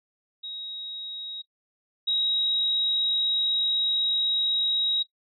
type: tone pair in turn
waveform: sine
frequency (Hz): 3797 / 3814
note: A#7 / A#7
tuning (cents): +31 / +39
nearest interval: unison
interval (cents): 8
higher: second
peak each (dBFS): -34 / -22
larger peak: second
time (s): 0.43-1.42 / 2.07-5.03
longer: second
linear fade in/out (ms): 10
effects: noise-tail reverb RT60 0.1 s tail -17 dB re dry